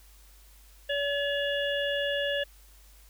harmonic tone, 569 Hz, C#5, 45 cents sharp, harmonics 1 / 3 / 5 / 6, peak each -29 / -32 / -34 / -38 dBFS, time 0.89-2.44 s, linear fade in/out 10 ms, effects added 50 Hz sine -53 dBFS peak until 3.09 s + white hiss -59 dBFS RMS until 3.09 s

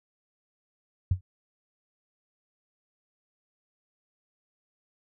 sine tone with exponential decay, 92 Hz, F#2, 9 cents flat, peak -17 dBFS, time 1.11-1.21 s, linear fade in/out 5 ms, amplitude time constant 21 ms, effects none

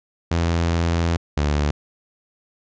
sawtooth tone pair in turn, 84.2 / 73.55 Hz, E2 / D2, +37 / +3 cents, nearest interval major second, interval 234 cents, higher first, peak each -14 dBFS, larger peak neither, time 0.31-1.17 / 1.37-1.71 s, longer first, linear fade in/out 5 ms, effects resampled to 16000 Hz

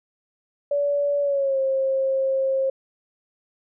sine tone with pitch glide, 573 to 534.6 Hz, D5 to C5, -43 to +37 cents, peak -19 dBFS, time 0.71-2.7 s, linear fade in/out 5 ms, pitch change -120 cents, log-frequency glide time 1.21-1.59 s, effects none

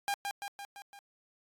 sawtooth tone with echo, 804 Hz, G5, 44 cents sharp, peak -26 dBFS, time 0.08-0.14 s, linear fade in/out 0 ms, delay 170 ms, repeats 5, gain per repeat -4 dB, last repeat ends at 0.99 s, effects AAC 64 kbps

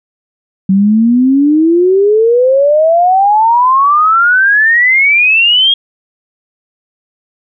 sine exponential sweep, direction up, 188.1 to 3286 Hz, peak -5 dBFS, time 0.69-5.74 s, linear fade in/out 5 ms, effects none

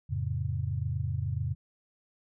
sine chord, F augmented, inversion none, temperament just, 87.31 / 109.13 / 136.42 Hz, F2 / A2 / C#3, 0 / -14 / -27 cents, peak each -33 dBFS, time 0.09-1.55 s, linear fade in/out 20 ms, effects none

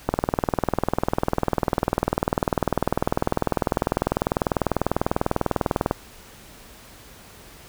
click train, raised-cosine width 1 ms, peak -5 dBFS, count 118, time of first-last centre 0.09-5.911 s, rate 20.1 Hz, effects pink hiss -46 dBFS RMS until 7.68 s

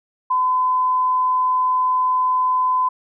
sine tone, 1015 Hz, B5, 47 cents sharp, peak -15 dBFS, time 0.3-2.89 s, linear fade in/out 10 ms, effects none

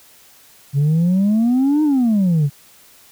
sine exponential two-way sweep, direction up then down, 136.5 to 311.1 to 136.5 Hz, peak -10 dBFS, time 0.73-2.5 s, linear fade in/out 50 ms, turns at 1.83 s, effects tanh soft clip ceiling -11 dBFS + white hiss -48 dBFS RMS until 3.11 s

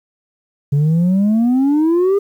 sine exponential sweep, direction up, 139.3 to 408.9 Hz, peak -8 dBFS, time 0.72-2.19 s, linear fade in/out 10 ms, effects tanh soft clip ceiling -10 dBFS + 8-bit

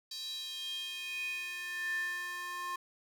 square tone with high-pass filter sweep, 355.5 Hz, F4, 31 cents sharp, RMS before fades -39 dBFS, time 0.11-2.76 s, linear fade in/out 5 ms, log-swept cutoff 4300 to 1200 Hz, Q 7.6, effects none

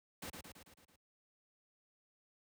pink noise with echo, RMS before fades -45 dBFS, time 0.22-0.3 s, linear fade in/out 5 ms, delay 110 ms, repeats 6, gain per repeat -4 dB, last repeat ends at 0.96 s, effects high-pass 80 Hz 12 dB/octave

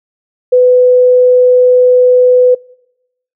sine tone, 499.9 Hz, B4, 21 cents sharp, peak -3 dBFS, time 0.52-2.55 s, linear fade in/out 10 ms, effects noise-tail reverb RT60 0.9 s tail -25 dB re dry

